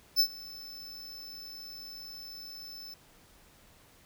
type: tone with ADSR envelope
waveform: square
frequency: 5274 Hz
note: E8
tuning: in tune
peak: -20 dBFS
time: 0.16-2.94 s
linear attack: 37 ms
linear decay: 75 ms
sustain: -23 dB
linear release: 3 ms
effects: pink hiss -60 dBFS RMS until 4.05 s